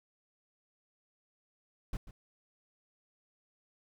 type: noise with echo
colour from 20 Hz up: brown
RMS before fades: -35 dBFS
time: 1.93-1.97 s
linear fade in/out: 2 ms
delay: 140 ms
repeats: 1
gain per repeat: -14 dB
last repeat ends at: 2.11 s
effects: none